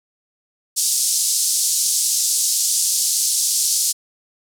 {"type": "band-pass noise", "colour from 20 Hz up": "white", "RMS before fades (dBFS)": -19, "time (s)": [0.76, 3.93], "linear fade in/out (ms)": 20, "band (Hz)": [4800, 10000], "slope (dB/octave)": 24, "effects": []}